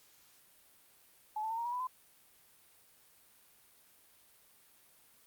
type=tone with pitch steps; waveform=sine; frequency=855 / 880.6 / 906.9 / 934 / 961.9 / 990.7 / 1020.3 Hz; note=A5 / A5 / A#5 / A#5 / B5 / B5 / C6; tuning=-50 / +1 / -48 / +3 / -46 / +5 / -44 cents; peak=-34 dBFS; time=1.36-1.871 s; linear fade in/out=5 ms; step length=73 ms; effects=white hiss -64 dBFS RMS until 5.26 s + Opus 48 kbps